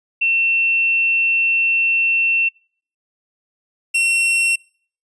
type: tone pair in turn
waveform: sine / 45% pulse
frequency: 2700 / 2720 Hz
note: E7 / F7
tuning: +41 / -46 cents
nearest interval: unison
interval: 13 cents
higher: second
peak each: -14 dBFS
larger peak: neither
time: 0.21-2.49 / 3.94-4.56 s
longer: first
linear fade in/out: 10 ms
effects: noise-tail reverb RT60 0.5 s tail -26 dB re dry + resampled to 24000 Hz